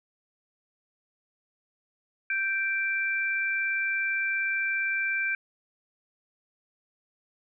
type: tone pair together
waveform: sine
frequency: 1566.3 / 2349 Hz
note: G6 / D7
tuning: -2 / 0 cents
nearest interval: perfect fifth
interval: 702 cents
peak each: -28 dBFS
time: 2.3-5.35 s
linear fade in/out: 2 ms
effects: none